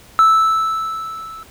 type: tone with level ramp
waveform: triangle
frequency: 1314 Hz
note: E6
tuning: 6 cents flat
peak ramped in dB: -4 to -30 dBFS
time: 0.19-1.43 s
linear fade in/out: 0 ms
effects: tanh soft clip ceiling -2 dBFS + pink hiss -45 dBFS RMS until 1.5 s